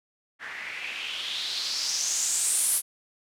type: noise with low-pass filter sweep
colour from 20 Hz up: blue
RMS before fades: -29 dBFS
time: 0.39-2.82 s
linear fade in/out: 50 ms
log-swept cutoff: 1700 to 11000 Hz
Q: 4.3
effects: none